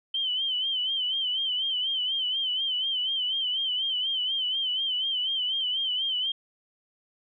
sine tone with vibrato, 3082 Hz, G7, 30 cents flat, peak -25 dBFS, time 0.14-6.32 s, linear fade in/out 5 ms, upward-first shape sine, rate 4.1 Hz, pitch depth 77 cents each way, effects none

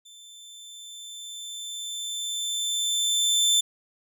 25% pulse tone with level ramp, 3542 Hz, A7, 11 cents sharp, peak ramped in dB -43 to -14 dBFS, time 0.05-3.61 s, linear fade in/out 10 ms, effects none

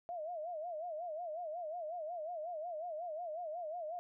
sine tone with vibrato, 659.3 Hz, E5, in tune, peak -39 dBFS, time 0.09-3.99 s, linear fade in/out 0 ms, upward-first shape sine, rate 5.5 Hz, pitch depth 150 cents each way, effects none

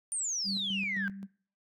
sine exponential sweep, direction down, 9270 to 1541 Hz, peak -30 dBFS, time 0.12-1.08 s, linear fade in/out 0 ms
sine tone with tremolo, 196 Hz, G3, in tune, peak -33 dBFS, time 0.44-1.27 s, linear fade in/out 50 ms, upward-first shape square, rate 3.8 Hz, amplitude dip 60%
effects noise-tail reverb RT60 0.5 s tail -24 dB re dry + tanh soft clip ceiling -23 dBFS

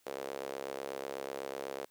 sawtooth tone with high-pass filter, 68.1 Hz, C#2, 30 cents flat, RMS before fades -41 dBFS, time 0.06-1.85 s, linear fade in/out 5 ms, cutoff 480 Hz, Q 2.9, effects white hiss -70 dBFS RMS until 1.9 s

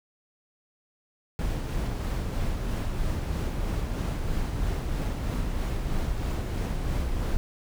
brown noise with tremolo, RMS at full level -27 dBFS, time 1.39-7.37 s, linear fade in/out 0 ms, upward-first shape sine, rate 3.1 Hz, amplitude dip 30%, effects none

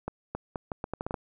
accelerating click train, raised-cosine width 1 ms, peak -18 dBFS, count 10, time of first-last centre 0.08-1.142 s, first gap 270 ms, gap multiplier 0.77, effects none

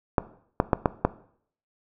clicks, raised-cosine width 1 ms, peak -4 dBFS, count 5, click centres 0.182 / 0.601 / 0.732 / 0.858 / 1.05 s, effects noise-tail reverb RT60 0.6 s tail -17 dB re dry

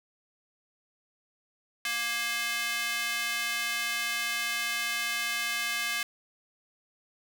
square tone with high-pass filter, 235 Hz, A#3, 14 cents sharp, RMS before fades -31 dBFS, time 1.85-6.03 s, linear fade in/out 2 ms, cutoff 2000 Hz, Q 1.6, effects none

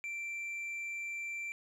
sine tone with tanh clipping, 2349 Hz, D7, in tune, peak -38 dBFS, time 0.04-1.52 s, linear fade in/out 0 ms, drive 4 dB, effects none

